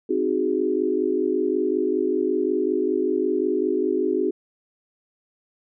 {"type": "chord", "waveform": "sine", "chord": "Ab dominant seventh", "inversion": "first", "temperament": "equal", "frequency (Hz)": [261.6, 311.1, 370, 415.3], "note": ["C4", "Eb4", "Gb4", "Ab4"], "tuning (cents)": [0, 0, 0, 0], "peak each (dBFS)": [-28, -26, -23, -25], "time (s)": [0.09, 4.31], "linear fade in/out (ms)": 10, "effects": []}